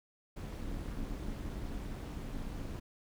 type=noise with amplitude modulation; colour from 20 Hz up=brown; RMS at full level=-37 dBFS; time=0.36-2.8 s; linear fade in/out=10 ms; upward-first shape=sine; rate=249 Hz; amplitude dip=70%; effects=none